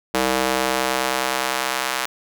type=tone with high-pass filter sweep; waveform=square; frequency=64.8 Hz; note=C2; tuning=16 cents flat; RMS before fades=-22 dBFS; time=0.14-2.06 s; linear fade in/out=5 ms; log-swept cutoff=380 to 1100 Hz; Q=0.79; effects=none